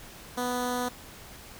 10% pulse tone with notch filter, 247.2 Hz, B3, 2 cents sharp, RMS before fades -30 dBFS, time 0.37-0.89 s, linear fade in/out 10 ms, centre 2400 Hz, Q 1.2, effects pink hiss -47 dBFS RMS until 1.59 s

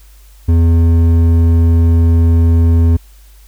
triangle tone with hard clipping, 83.4 Hz, E2, 21 cents sharp, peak -8 dBFS, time 0.48-2.97 s, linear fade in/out 10 ms, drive 12 dB, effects added 50 Hz sine -38 dBFS peak until 3.47 s + white hiss -49 dBFS RMS until 3.47 s

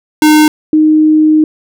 square / sine tone pair in turn, 305.7 / 309.4 Hz, D#4 / D#4, -30 / -10 cents, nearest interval unison, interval 20 cents, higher second, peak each -4 dBFS, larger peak neither, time 0.22-0.48 / 0.73-1.44 s, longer second, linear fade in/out 2 ms, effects none

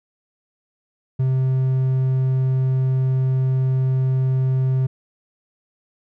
triangle tone, 130.81 Hz, C3, in tune, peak -14 dBFS, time 1.19-4.87 s, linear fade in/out 10 ms, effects none

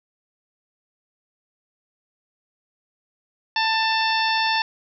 harmonic tone, 889 Hz, A5, 18 cents sharp, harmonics 1 / 2 / 3 / 4 / 5 / 6, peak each -22 / -25 / -27 / -28 / -29 / -30 dBFS, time 3.56-4.62 s, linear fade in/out 2 ms, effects none

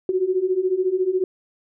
sine beating tone pair, 362.2 / 376.2 Hz, F#4 / F#4, -37 / +29 cents, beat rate 14 Hz, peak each -23 / -20 dBFS, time 0.09-1.24 s, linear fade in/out 2 ms, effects none

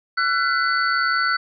sine tone cluster, 1349 / 1489 / 2006 / 4477 Hz, E6 / F#6 / B6 / C#8, +40 / +11 / +26 / +16 cents, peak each -21 / -21 / -29 / -27 dBFS, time 0.17-1.37 s, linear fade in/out 10 ms, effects none

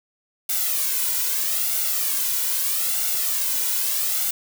blue noise with flanger, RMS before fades -23 dBFS, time 0.49-4.31 s, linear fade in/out 5 ms, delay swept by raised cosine 1.4 to 2.06 ms, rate 0.79 Hz, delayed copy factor +0.65, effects none

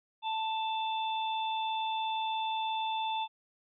harmonic tone, 883 Hz, A5, 6 cents sharp, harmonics 1 / 3 / 4, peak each -31 / -43 / -39 dBFS, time 0.22-3.28 s, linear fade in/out 50 ms, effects none

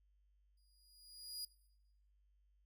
sawtooth tone with exponential growth, 4886 Hz, D#8, 32 cents flat, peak -39 dBFS, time 0.57-1.45 s, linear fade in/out 5 ms, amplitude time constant 190 ms, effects noise-tail reverb RT60 0.9 s tail -21 dB re dry + added 50 Hz sine -70 dBFS peak until 2.65 s

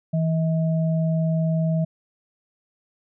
sine tone pair together, 162.66 / 638 Hz, E3 / D#5, -23 / +43 cents, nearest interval 2 octaves, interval 2366 cents, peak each -19 / -29 dBFS, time 0.13-1.85 s, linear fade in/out 10 ms, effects none

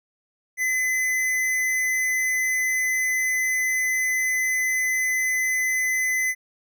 sine tone with hard clipping, 2026 Hz, B6, 44 cents sharp, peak -22 dBFS, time 0.57-6.35 s, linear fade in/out 50 ms, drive 16 dB, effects none

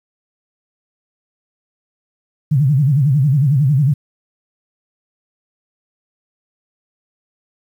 sine tone with vibrato, 140 Hz, C#3, 18 cents sharp, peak -10 dBFS, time 2.51-3.94 s, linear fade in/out 10 ms, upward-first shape sine, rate 11 Hz, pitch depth 180 cents each way, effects 8-bit

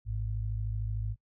sine tone pair together, 53.3 / 106.6 Hz, G#1 / G#2, +46 / +46 cents, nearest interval octave, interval 1200 cents, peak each -33 / -33 dBFS, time 0.05-1.16 s, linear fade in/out 50 ms, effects noise-tail reverb RT60 0.1 s tail -25 dB re dry

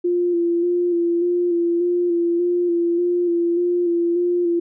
sine tone with vibrato, 346.8 Hz, F4, 12 cents flat, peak -16 dBFS, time 0.04-4.6 s, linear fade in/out 10 ms, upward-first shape square, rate 1.7 Hz, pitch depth 24 cents each way, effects none

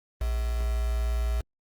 sine tone with quantisation, 58.27 Hz, A#1, in tune, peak -24 dBFS, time 0.21-1.41 s, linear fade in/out 5 ms, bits 6, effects Opus 24 kbps

